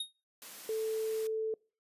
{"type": "tone with exponential decay", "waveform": "square", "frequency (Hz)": 3729, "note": "A#7", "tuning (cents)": 0, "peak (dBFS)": -32, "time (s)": [0, 0.13], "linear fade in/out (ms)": 5, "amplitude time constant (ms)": 27}
{"type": "high-pass noise", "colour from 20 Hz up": "white", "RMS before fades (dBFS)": -48, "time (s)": [0.42, 1.27], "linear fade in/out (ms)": 0, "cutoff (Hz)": 180, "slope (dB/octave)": 24}
{"type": "tone", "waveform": "sine", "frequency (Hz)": 440, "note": "A4", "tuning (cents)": 0, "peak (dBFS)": -31, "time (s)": [0.69, 1.54], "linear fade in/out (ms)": 2}
{"effects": ["noise-tail reverb RT60 0.4 s tail -26 dB re dry", "resampled to 32000 Hz"]}